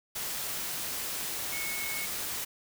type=tone in noise; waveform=sine; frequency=2198 Hz; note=C#7; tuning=15 cents flat; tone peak=-36 dBFS; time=1.52-2.06 s; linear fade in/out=10 ms; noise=white; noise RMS=-35 dBFS; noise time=0.15-2.45 s; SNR=-4 dB; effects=none